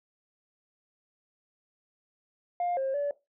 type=tone with pitch steps; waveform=sine; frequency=705 / 535 / 575 Hz; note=F5 / C5 / D5; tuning=+16 / +38 / -37 cents; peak=-25 dBFS; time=2.6-3.11 s; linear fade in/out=2 ms; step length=170 ms; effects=noise-tail reverb RT60 0.2 s tail -17 dB re dry + tanh soft clip ceiling -24 dBFS